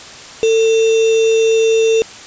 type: tone with sample-and-hold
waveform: sine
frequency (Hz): 447.8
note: A4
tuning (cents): +30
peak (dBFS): -9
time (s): 0.43-2.02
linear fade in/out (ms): 0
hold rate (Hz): 3150
effects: white hiss -34 dBFS RMS until 2.26 s + resampled to 16000 Hz